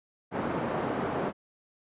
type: band-pass noise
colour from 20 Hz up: pink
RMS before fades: -31 dBFS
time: 0.31-1.33 s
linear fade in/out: 50 ms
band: 200 to 1100 Hz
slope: 12 dB/octave
effects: resampled to 8000 Hz